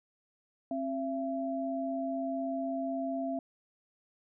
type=tone pair together; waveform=sine; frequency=267.5 / 674 Hz; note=C4 / E5; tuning=+38 / +38 cents; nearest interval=octave + major third; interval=1600 cents; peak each=-34 / -34 dBFS; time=0.71-3.39 s; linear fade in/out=2 ms; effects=none